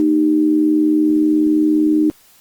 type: tone with amplitude modulation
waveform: sine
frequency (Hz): 306.4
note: D#4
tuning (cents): -27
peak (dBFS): -8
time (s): 0-2.1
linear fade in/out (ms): 0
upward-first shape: sine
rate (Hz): 80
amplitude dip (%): 65
effects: white hiss -50 dBFS RMS until 2.4 s + Opus 24 kbps